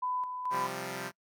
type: tone with tremolo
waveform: sine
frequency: 1001 Hz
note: B5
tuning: 23 cents sharp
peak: -30 dBFS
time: 0.02-0.67 s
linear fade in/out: 10 ms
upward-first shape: square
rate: 2.3 Hz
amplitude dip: 50%
type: chord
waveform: 5% pulse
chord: C suspended fourth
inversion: none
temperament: equal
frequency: 130.81 / 174.61 / 196 Hz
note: C3 / F3 / G3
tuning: 0 / 0 / 0 cents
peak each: -29 dBFS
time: 0.5-1.12 s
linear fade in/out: 50 ms
effects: noise-tail reverb RT60 0.1 s tail -25 dB re dry